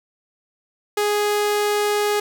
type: tone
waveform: sawtooth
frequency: 415.3 Hz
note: G#4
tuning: in tune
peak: -14 dBFS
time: 0.97-2.2 s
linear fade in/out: 5 ms
effects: none